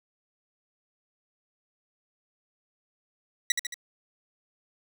15% pulse tone with echo, 1948 Hz, B6, 24 cents flat, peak -14 dBFS, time 3.5-3.52 s, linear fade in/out 2 ms, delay 74 ms, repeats 3, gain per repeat -5 dB, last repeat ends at 3.742 s, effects none

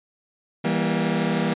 sawtooth chord, E diminished, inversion none, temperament just, 164.81 / 197.78 / 237.3 Hz, E3 / G3 / Bb3, 0 / +16 / +31 cents, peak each -21 / -21 / -21 dBFS, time 0.64-1.54 s, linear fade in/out 10 ms, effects resampled to 8000 Hz

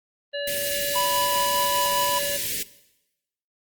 harmonic tone, 572 Hz, D5, 46 cents flat, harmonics 1 / 3 / 5 / 7, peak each -28 / -33 / -35 / -36 dBFS, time 0.33-2.38 s, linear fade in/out 20 ms
white band-stop noise, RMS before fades -28 dBFS, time 0.47-2.63 s, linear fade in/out 5 ms, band 520 to 1800 Hz, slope 48 dB/octave
square tone with tremolo, 987.8 Hz, B5, in tune, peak -23 dBFS, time 0.95-2.19 s, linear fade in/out 10 ms, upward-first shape sine, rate 5 Hz, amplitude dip 25%
effects noise-tail reverb RT60 0.9 s tail -17 dB re dry + Opus 24 kbps

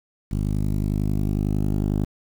10% pulse tone with low-pass filter sweep, 51 Hz, G#1, 31 cents flat, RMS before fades -23 dBFS, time 0.31-2.05 s, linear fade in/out 10 ms, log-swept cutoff 210 to 410 Hz, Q 0.73, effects 7-bit

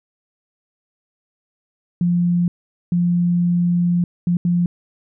sine tone bursts at uneven times, 174.61 Hz, F3, in tune, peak -14 dBFS, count 4, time 2.01-2.48 / 2.92-4.04 / 4.27-4.37 / 4.45-4.66 s, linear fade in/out 2 ms, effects none

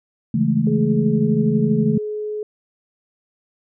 sine chord, A major seventh, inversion first, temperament equal, 138.59 / 164.81 / 207.7 / 220 Hz, C#3 / E3 / G#3 / A3, 0 / 0 / 0 / 0 cents, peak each -22 / -21 / -23 / -18 dBFS, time 0.34-1.98 s, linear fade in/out 5 ms
sine tone with pitch glide, 419.7 to 423.4 Hz, G#4 to G#4, +18 to +33 cents, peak -23 dBFS, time 0.67-2.43 s, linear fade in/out 2 ms, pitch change +15 cents, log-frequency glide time 0.79-1.97 s
effects none

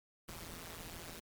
pink noise with amplitude modulation, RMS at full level -44 dBFS, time 0.28-1.2 s, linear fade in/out 10 ms, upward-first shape sine, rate 167 Hz, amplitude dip 100%, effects MP3 96 kbps

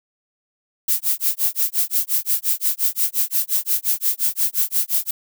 violet noise with tremolo, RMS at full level -17 dBFS, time 0.88-5.11 s, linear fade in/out 5 ms, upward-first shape sine, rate 5.7 Hz, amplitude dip 100%, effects none

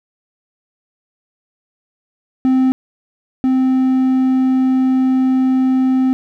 triangle tone pair in turn, 260 / 260 Hz, C4 / C4, -11 / -11 cents, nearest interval unison, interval 0 cents, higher neither, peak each -8 / -9 dBFS, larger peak first, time 2.45-2.72 / 3.44-6.13 s, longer second, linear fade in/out 0 ms, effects none

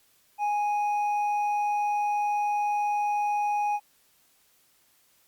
sine tone with hard clipping, 829 Hz, G#5, 3 cents flat, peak -25 dBFS, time 0.38-3.8 s, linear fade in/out 50 ms, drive 4 dB, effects white hiss -64 dBFS RMS until 5.27 s + Opus 48 kbps

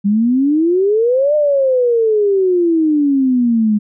sine exponential two-way sweep, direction up then down, 196 to 608 to 206.5 Hz, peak -10 dBFS, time 0.04-3.79 s, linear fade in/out 20 ms, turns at 1.35 s, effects none

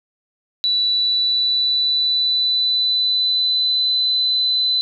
sine tone with pitch glide, 3951 to 4018 Hz, B7 to B7, 0 to +29 cents, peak -15 dBFS, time 0.64-4.81 s, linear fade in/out 0 ms, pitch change +29 cents, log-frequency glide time 0.79-3.95 s, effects none

